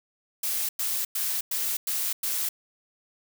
blue noise bursts, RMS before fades -28 dBFS, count 6, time 0.43-2.49 s, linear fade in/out 5 ms, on 260 ms, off 100 ms, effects none

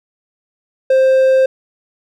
triangle tone, 526 Hz, C5, 9 cents sharp, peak -6 dBFS, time 0.9-1.46 s, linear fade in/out 5 ms, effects none

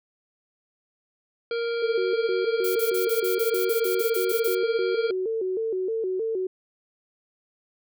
harmonic tone, 466.2 Hz, A#4, in tune, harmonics 1 / 3 / 5 / 7 / 9 / 10, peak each -25 / -35 / -39 / -42 / -44 / -45 dBFS, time 1.51-5.11 s, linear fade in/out 2 ms
sine tone with vibrato, 408.9 Hz, G#4, 27 cents flat, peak -24 dBFS, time 1.82-6.47 s, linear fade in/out 5 ms, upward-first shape square, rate 3.2 Hz, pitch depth 160 cents each way
violet noise bursts, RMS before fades -32 dBFS, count 13, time 2.64-4.55 s, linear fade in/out 5 ms, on 110 ms, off 40 ms
effects none

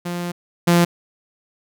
sawtooth tone pair in turn, 174.8 / 172.59 Hz, F3 / F3, +2 / -20 cents, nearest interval unison, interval 22 cents, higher first, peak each -20 / -8 dBFS, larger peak second, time 0.05-0.32 / 0.67-0.85 s, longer first, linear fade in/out 10 ms, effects none

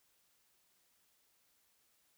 silence, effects white hiss -74 dBFS RMS until 2.17 s

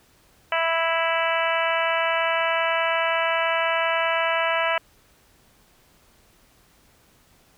harmonic tone, 329.6 Hz, E4, in tune, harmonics 2 / 3 / 4 / 5 / 6 / 7 / 8 / 9, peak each -25 / -27 / -28 / -29 / -30 / -30 / -31 / -32 dBFS, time 0.52-4.78 s, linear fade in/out 2 ms, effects pink hiss -58 dBFS RMS until 7.57 s

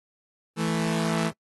sawtooth tone pair together, 164.81 / 220 Hz, E3 / A3, 0 / 0 cents, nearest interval perfect fourth, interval 500 cents, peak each -22 / -23 dBFS, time 0.56-1.32 s, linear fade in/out 50 ms, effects noise-tail reverb RT60 0.1 s tail -25 dB re dry + AAC 32 kbps

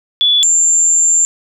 sine tone pair in turn, 3437 / 7283 Hz, A7 / A#8, -41 / -41 cents, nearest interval octave + minor second, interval 1300 cents, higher second, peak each -8 dBFS, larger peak neither, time 0.21-0.43 / 0.43-1.25 s, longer second, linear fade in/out 0 ms, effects none

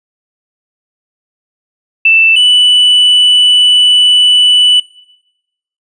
sine / triangle tone pair in turn, 2658 / 2973 Hz, E7 / F#7, +14 / +8 cents, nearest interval major second, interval 194 cents, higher second, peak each -3 dBFS, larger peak neither, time 2.05-2.36 / 2.36-4.8 s, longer second, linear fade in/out 5 ms, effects noise-tail reverb RT60 1.0 s tail -23 dB re dry + resampled to 22050 Hz

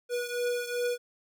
square beating tone pair, 485 / 487.6 Hz, B4 / B4, -31 / -22 cents, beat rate 2.6 Hz, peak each -31 / -35 dBFS, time 0.09-0.98 s, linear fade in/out 50 ms, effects none

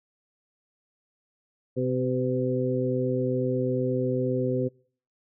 harmonic tone with a mistuned harmonic, 128.2 Hz, C3, 35 cents flat, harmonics 1 / 2 / 3 / 4, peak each -29 / -29 / -29 / -29 dBFS, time 1.76-4.69 s, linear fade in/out 20 ms, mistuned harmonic 4, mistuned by -20 cents, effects noise-tail reverb RT60 0.5 s tail -25 dB re dry

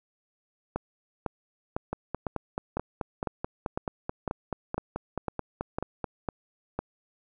two click trains, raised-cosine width 1 ms, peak -15 / -16 dBFS, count 13 / 20, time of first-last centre 0.76-6.79 / 1.93-6.043 s, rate 1.99 / 4.62 Hz, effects none

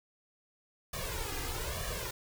pink noise with flanger, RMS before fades -37 dBFS, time 0.93-2.11 s, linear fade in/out 5 ms, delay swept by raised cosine 1.7 to 2.47 ms, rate 1.1 Hz, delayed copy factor +1, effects none

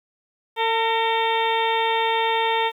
harmonic tone with a mistuned harmonic, 451.8 Hz, A4, 46 cents sharp, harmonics 1 / 2 / 3 / 4 / 5 / 6 / 7 / 8, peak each -25 / -21 / -34 / -30 / -30 / -33 / -33 / -30 dBFS, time 0.56-2.72 s, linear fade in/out 50 ms, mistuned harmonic 4, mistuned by +39 cents, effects 9-bit

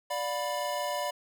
square chord, B diminished, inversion first, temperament equal with one note detuned, 587.3 / 712.3 / 987.8 Hz, D5 / F5 / B5, 0 / +34 / 0 cents, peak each -34 / -37 / -35 dBFS, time 0.1-1.11 s, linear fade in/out 10 ms, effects none

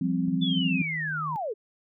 sine chord, F suspended second, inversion none, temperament equal, 174.61 / 196 / 261.6 Hz, F3 / G3 / C4, 0 / 0 / 0 cents, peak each -27 / -30 / -27 dBFS, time 0.01-0.82 s, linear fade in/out 5 ms
sine tone with pitch glide, 161.8 to 154.94 Hz, E3 to D#3, -32 to -7 cents, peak -34 dBFS, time 0.28-1.36 s, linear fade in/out 0 ms, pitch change -75 cents, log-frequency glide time 0.87-1.12 s
sine linear sweep, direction down, 3520 to 384.1 Hz, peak -28 dBFS, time 0.41-1.54 s, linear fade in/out 20 ms
effects none

